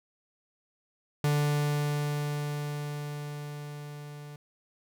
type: tone with level ramp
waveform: 45% pulse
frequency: 146.83 Hz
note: D3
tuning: in tune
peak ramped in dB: -23 to -42 dBFS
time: 1.24-4.36 s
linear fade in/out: 2 ms
effects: none